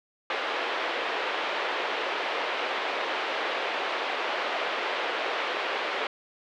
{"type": "band-pass noise", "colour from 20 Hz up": "pink", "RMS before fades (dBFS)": -30, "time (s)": [0.3, 6.07], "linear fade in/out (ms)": 2, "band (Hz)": [430, 3400], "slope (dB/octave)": 24, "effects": []}